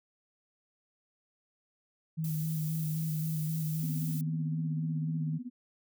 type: tone with vibrato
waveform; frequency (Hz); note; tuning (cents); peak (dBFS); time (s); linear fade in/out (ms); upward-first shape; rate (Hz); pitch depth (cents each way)
sine; 157.7; D#3; +24; -30; 2.17-5.39; 20; square; 3.8; 22
type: noise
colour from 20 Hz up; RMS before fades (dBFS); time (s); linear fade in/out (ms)
violet; -43; 2.24-4.21; 2
type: tone with tremolo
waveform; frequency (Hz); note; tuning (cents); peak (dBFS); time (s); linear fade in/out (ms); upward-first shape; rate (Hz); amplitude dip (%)
sine; 246.7; B3; -2; -35; 3.83-5.5; 2; sine; 16; 95
effects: none